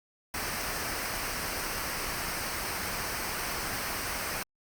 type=noise with comb filter; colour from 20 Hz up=pink; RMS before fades=-34 dBFS; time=0.34-4.43 s; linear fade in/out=2 ms; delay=0.28 ms; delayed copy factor=-0.55; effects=Opus 48 kbps